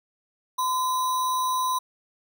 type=tone with sample-and-hold; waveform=sine; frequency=1021 Hz; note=C6; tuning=43 cents flat; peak=-22 dBFS; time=0.58-1.79 s; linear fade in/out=10 ms; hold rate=4900 Hz; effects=none